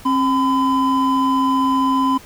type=tone pair together; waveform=triangle; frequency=267.9 / 1011.5 Hz; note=C4 / B5; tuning=+41 / +41 cents; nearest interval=octave + major seventh; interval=2300 cents; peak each=-15 dBFS; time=0.05-2.18 s; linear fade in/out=10 ms; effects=pink hiss -42 dBFS RMS until 2.25 s